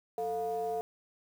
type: ring-modulated tone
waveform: triangle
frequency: 130.4 Hz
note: C3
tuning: 5 cents flat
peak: -26 dBFS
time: 0.18-0.81 s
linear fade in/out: 0 ms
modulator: 574 Hz
effects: 9-bit